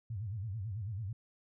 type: tone with vibrato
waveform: sine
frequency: 103.83 Hz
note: G#2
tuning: in tune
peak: -36 dBFS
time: 0.1-1.13 s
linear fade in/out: 5 ms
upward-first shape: sine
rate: 9.1 Hz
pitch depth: 210 cents each way
effects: none